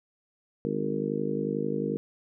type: harmonic tone with a mistuned harmonic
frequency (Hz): 51.2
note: G#1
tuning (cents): -24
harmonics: 3 / 4 / 5 / 6 / 7 / 8 / 9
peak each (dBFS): -36 / -34 / -34 / -35 / -37 / -36 / -32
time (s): 0.65-1.97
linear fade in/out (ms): 0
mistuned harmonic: 3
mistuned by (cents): -23
effects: none